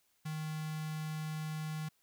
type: tone with notch filter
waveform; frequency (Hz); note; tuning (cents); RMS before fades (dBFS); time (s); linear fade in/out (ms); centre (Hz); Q
square; 155.56; D#3; 0; -39; 0.25-1.89; 10; 500; 1.1
effects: white hiss -74 dBFS RMS until 2.02 s